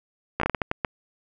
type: slowing click train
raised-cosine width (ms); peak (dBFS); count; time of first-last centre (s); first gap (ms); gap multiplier
0.5; -8; 9; 0.4-0.848; 14; 1.38
effects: none